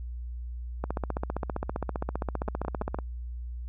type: two click trains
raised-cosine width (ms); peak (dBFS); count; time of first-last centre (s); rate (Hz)
1; -16 / -19; 33 / 4; 0.84-2.945 / 2.48-2.988; 15.2 / 5.91
effects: added 60 Hz sine -34 dBFS peak until 3.68 s